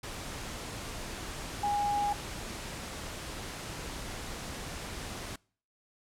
sine tone in noise, 821 Hz, G#5, 20 cents flat, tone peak -27 dBFS, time 1.63-2.13 s, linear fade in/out 5 ms, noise pink, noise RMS -40 dBFS, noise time 0.03-5.36 s, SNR +10 dB, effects noise-tail reverb RT60 0.5 s tail -26 dB re dry + low-pass 10000 Hz 12 dB/octave

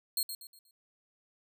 15% pulse tone with echo, 4242 Hz, C8, 23 cents sharp, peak -22 dBFS, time 0.17-0.23 s, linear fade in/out 2 ms, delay 120 ms, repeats 4, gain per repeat -9 dB, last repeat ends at 0.71 s, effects none

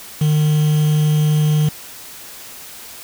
triangle tone with quantisation, 152 Hz, D#3, 40 cents flat, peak -10 dBFS, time 0.21-1.69 s, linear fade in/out 5 ms, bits 5, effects white hiss -36 dBFS RMS until 3.03 s

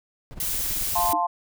brown noise with tremolo, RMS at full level -35 dBFS, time 0.31-1.12 s, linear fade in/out 0 ms, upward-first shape sine, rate 18 Hz, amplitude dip 80%
blue noise, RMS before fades -27 dBFS, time 0.4-1.13 s, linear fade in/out 2 ms
sine chord, F major, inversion none, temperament equal, 698.5 / 880 / 1046.5 Hz, F5 / A5 / C6, 0 / 0 / 0 cents, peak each -25 dBFS, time 0.95-1.27 s, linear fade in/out 10 ms
sine tone with exponential decay, 311.1 Hz, D#4, in tune, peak -24 dBFS, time 1.13-1.23 s, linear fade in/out 5 ms, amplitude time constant 20 ms
effects none

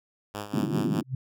5% pulse tone with tremolo, 103.4 Hz, G#2, 7 cents flat, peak -21 dBFS, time 0.34-1.01 s, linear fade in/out 5 ms, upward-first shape sine, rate 5 Hz, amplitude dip 70%
pink band-pass noise, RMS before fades -27 dBFS, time 0.53-1.03 s, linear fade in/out 10 ms, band 130 to 370 Hz, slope 96 dB/octave
sine tone with exponential growth, 130 Hz, C3, 11 cents flat, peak -23 dBFS, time 1.03-1.15 s, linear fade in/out 5 ms, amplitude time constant 24 ms
effects none

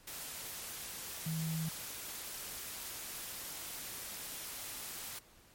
sine tone in noise, 160.7 Hz, E3, 44 cents flat, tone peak -34 dBFS, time 1.26-1.69 s, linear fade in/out 5 ms, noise white, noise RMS -44 dBFS, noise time 0.07-5.19 s, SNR +7 dB, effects pink hiss -62 dBFS RMS until 5.54 s + MP3 64 kbps

